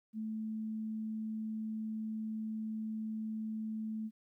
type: tone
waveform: sine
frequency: 218.6 Hz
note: A3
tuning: 11 cents flat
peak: -36 dBFS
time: 0.13-4.11 s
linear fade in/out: 50 ms
effects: 13-bit